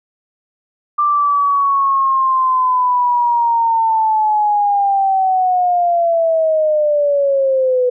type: linear sweep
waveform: sine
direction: down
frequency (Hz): 1185 to 493.9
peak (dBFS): -11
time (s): 0.98-7.9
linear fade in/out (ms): 10
effects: none